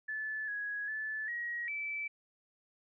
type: tone with pitch steps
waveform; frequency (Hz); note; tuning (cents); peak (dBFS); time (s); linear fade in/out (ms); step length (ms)
sine; 1737 / 1667 / 1740 / 1898 / 2316; A6 / G#6 / A6 / A#6 / D7; -23 / +6 / -20 / +31 / -25; -35; 0.08-2.08; 10; 400
effects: none